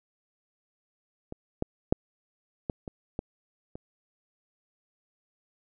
clicks, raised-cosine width 2 ms, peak -24 / -14 / -7 / -16 / -23 / -17 / -26 dBFS, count 7, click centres 1.324 / 1.624 / 1.925 / 2.698 / 2.878 / 3.191 / 3.755 s, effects none

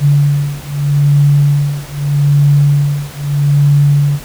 sine beating tone pair, 143.3 / 144.1 Hz, D3 / D3, -42 / -33 cents, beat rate 0.8 Hz, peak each -11 dBFS, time 0-4.2 s, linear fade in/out 50 ms, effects pink hiss -32 dBFS RMS until 4.24 s

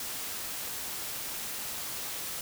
white noise, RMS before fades -37 dBFS, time 0-2.41 s, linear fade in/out 2 ms, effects none

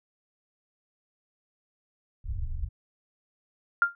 pink low-pass noise, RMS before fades -32 dBFS, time 2.24-2.69 s, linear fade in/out 10 ms, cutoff 110 Hz, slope 48 dB/octave
sine tone with exponential decay, 1396.9 Hz, F6, in tune, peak -14 dBFS, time 3.82-3.95 s, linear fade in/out 1 ms, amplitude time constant 27 ms
effects none

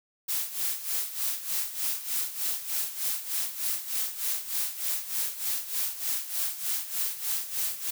blue noise with tremolo, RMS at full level -28 dBFS, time 0.28-7.91 s, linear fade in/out 10 ms, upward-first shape sine, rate 3.3 Hz, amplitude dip 75%, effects none

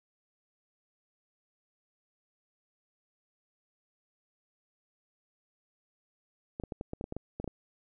clicks, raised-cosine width 2 ms, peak -23 dBFS, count 12, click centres 6.599 / 6.637 / 6.722 / 6.811 / 6.934 / 7.011 / 7.041 / 7.124 / 7.166 / 7.4 / 7.443 / 7.477 s, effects none

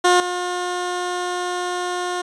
15% pulse tone with level steps, 357.7 Hz, F4, 41 cents sharp, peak -6 / -16 dBFS, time 0.04-2.22 s, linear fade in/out 10 ms, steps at 0.2 s, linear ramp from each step 2 ms, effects resampled to 22050 Hz

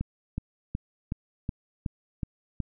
click train, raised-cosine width 5 ms, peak -17 dBFS, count 8, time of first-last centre 0.01-2.603 s, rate 2.7 Hz, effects none

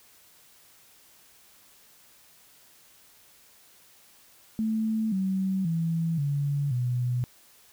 sine tone with pitch steps, 220.1 / 190.5 / 164.89 / 142.72 / 123.53 Hz, A3 / G3 / E3 / D3 / B2, +1 / -49 / +1 / -49 / +1 cents, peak -24 dBFS, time 4.59-7.24 s, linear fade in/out 0 ms, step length 530 ms, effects white hiss -57 dBFS RMS until 7.72 s

